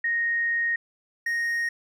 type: tone pair in turn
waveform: sine / triangle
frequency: 1864 / 1864 Hz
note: A#6 / A#6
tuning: -1 / -1 cents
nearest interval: unison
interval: 0 cents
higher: neither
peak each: -22 dBFS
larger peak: neither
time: 0.04-0.76 / 1.26-1.69 s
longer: first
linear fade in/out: 5 ms
effects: none